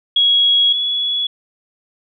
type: tone pair in turn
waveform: sine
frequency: 3322 / 3384 Hz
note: G#7 / G#7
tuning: 0 / +32 cents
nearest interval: unison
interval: 32 cents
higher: second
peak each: -10 / -16 dBFS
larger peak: first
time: 0.16-0.73 / 0.73-1.27 s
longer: first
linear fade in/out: 5 ms
effects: none